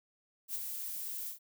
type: noise with ADSR envelope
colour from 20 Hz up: violet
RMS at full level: -35 dBFS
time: 0.48-1.39 s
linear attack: 73 ms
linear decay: 10 ms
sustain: -5 dB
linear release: 110 ms
effects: none